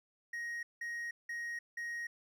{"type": "tone bursts", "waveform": "triangle", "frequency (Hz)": 1879, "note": "A#6", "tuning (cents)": 13, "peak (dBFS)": -36, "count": 4, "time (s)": [0.33, 2.07], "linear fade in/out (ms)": 5, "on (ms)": 300, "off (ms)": 180, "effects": []}